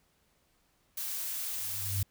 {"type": "noise", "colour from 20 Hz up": "blue", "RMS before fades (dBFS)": -36, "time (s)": [0.97, 2.03], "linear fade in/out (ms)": 5}
{"type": "tone with exponential growth", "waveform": "sine", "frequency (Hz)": 98, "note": "G2", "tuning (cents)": 0, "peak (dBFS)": -26, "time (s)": [1.52, 2.03], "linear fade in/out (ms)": 5, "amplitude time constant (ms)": 110}
{"effects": ["pink hiss -71 dBFS RMS until 2.1 s"]}